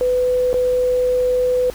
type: tone with dropouts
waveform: sine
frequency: 500 Hz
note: B4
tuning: 21 cents sharp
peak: -14 dBFS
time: 0.01-1.7 s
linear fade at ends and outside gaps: 0 ms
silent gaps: 0.53-0.542 s
effects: added 50 Hz sine -36 dBFS peak until 1.74 s + pink hiss -39 dBFS RMS until 1.74 s